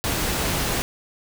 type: noise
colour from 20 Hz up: pink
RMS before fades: -24 dBFS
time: 0.04-0.82 s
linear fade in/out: 0 ms
effects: none